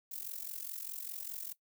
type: noise with amplitude modulation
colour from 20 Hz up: violet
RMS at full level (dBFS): -39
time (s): 0.11-1.53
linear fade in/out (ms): 10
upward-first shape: sine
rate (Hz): 44.9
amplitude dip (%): 85
effects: noise-tail reverb RT60 0.1 s tail -17 dB re dry